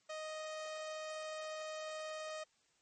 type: tone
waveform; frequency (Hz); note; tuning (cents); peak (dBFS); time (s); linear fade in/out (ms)
sawtooth; 623; D#5; +2; -38; 0.09-2.44; 10
effects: white hiss -74 dBFS RMS until 2.81 s + MP3 32 kbps